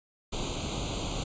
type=noise with comb filter; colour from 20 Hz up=pink; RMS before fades=-33 dBFS; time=0.32-1.24 s; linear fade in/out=10 ms; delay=0.28 ms; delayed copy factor=+0.95; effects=resampled to 16000 Hz